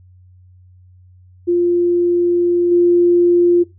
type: tone with level steps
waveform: sine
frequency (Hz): 349.2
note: F4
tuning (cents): 0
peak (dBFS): -11 / -8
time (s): 1.47-3.64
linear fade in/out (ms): 20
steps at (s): 2.71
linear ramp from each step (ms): 10
effects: noise-tail reverb RT60 0.2 s tail -18 dB re dry + added 91 Hz sine -43 dBFS peak until 3.78 s